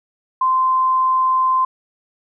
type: tone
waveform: sine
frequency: 1038 Hz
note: C6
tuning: 14 cents flat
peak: -13 dBFS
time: 0.41-1.65 s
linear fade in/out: 5 ms
effects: none